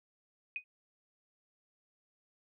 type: tone with exponential decay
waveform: sine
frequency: 2495 Hz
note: D#7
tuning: 4 cents sharp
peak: -31 dBFS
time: 0.56-0.64 s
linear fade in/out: 1 ms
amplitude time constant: 17 ms
effects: none